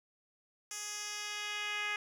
10% pulse tone with band-pass filter sweep, 416.6 Hz, G#4, 5 cents sharp, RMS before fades -39 dBFS, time 0.71-1.96 s, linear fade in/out 2 ms, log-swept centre 7400 to 2300 Hz, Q 1.6, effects 11-bit

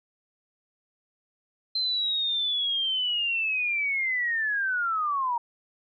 sine linear sweep, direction down, 4120 to 925 Hz, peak -24 dBFS, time 1.75-5.38 s, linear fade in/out 5 ms, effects none

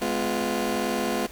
20% pulse chord, F diminished, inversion first, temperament just, 209.5 / 251.4 / 349.2 Hz, Ab3 / Cb4 / F4, +15 / +31 / 0 cents, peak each -24 dBFS, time 0.01-1.27 s, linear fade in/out 10 ms, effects pink hiss -45 dBFS RMS until 1.31 s

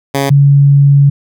10% pulse / sine tone pair in turn, 138.59 / 141.01 Hz, C#3 / C#3, 0 / +30 cents, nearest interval unison, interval 30 cents, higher second, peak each -3 dBFS, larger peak neither, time 0.14-0.3 / 0.3-1.1 s, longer second, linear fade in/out 10 ms, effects none

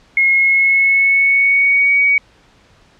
sine tone with pitch glide, 2160 to 2254 Hz, C#7 to C#7, -45 to +28 cents, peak -9 dBFS, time 0.17-2.18 s, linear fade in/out 2 ms, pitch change +73 cents, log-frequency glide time 0.3-1.99 s, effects pink hiss -50 dBFS RMS until 2.99 s + low-pass 5000 Hz 12 dB/octave

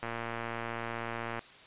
click train, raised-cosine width 0.5 ms, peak -21 dBFS, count 159, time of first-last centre 0.03-1.392 s, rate 116 Hz, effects white hiss -53 dBFS RMS until 1.66 s + resampled to 8000 Hz

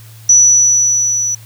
sine tone with level ramp, 5920 Hz, F#8, in tune, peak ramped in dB -3 to -14 dBFS, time 0.29-1.35 s, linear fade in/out 5 ms, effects added 111 Hz sine -35 dBFS peak until 1.45 s + white hiss -43 dBFS RMS until 1.45 s

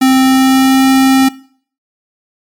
square tone with pitch glide, 262.3 to 265.5 Hz, C4 to C4, +4 to +25 cents, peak -6 dBFS, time 0.01-1.29 s, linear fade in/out 10 ms, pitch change +21 cents, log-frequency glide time 0.2-0.84 s, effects noise-tail reverb RT60 0.5 s tail -19 dB re dry + MP3 96 kbps

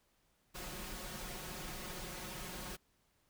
pink noise with comb filter, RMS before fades -45 dBFS, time 0.54-2.77 s, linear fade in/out 20 ms, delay 5.5 ms, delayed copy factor +0.75, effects pink hiss -75 dBFS RMS until 3.29 s

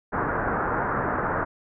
white low-pass noise, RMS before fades -26 dBFS, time 0.12-1.45 s, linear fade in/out 20 ms, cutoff 1600 Hz, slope 48 dB/octave, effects none

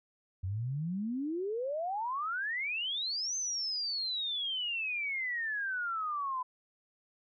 sine exponential two-way sweep, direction up then down, 88.7 to 6290 to 999 Hz, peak -32 dBFS, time 0.43-6.43 s, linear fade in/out 10 ms, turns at 3.36 s, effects none

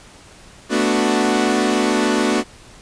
sawtooth chord, B minor seventh, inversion third, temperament equal, 220 / 246.9 / 293.7 / 370 Hz, A3 / B3 / D4 / F#4, 0 / 0 / 0 / 0 cents, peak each -17 dBFS, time 0.69-2.44 s, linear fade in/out 50 ms, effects pink hiss -44 dBFS RMS until 2.81 s + resampled to 22050 Hz

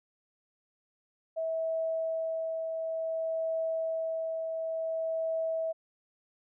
sine tone with tremolo, 649 Hz, E5, 27 cents flat, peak -28 dBFS, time 1.36-5.73 s, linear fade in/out 20 ms, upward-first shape triangle, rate 0.56 Hz, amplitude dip 35%, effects none

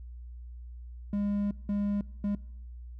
triangle tone bursts at uneven times, 203.6 Hz, G#3, 34 cents flat, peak -25 dBFS, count 3, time 1.13-1.51 / 1.69-2.01 / 2.24-2.35 s, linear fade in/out 2 ms, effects noise-tail reverb RT60 0.8 s tail -23 dB re dry + added 60 Hz sine -41 dBFS peak until 2.99 s

